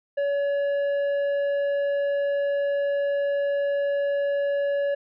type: tone with tanh clipping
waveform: triangle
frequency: 566 Hz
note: C#5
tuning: 36 cents sharp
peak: -23 dBFS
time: 0.17-4.95 s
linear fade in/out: 10 ms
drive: 11 dB
effects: none